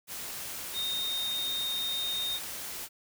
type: tone in noise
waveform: sine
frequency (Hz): 3691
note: A#7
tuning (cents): -18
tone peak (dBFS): -30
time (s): 0.73-2.4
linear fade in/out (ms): 50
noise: white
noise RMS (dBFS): -39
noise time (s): 0.07-2.89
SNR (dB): +6
effects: none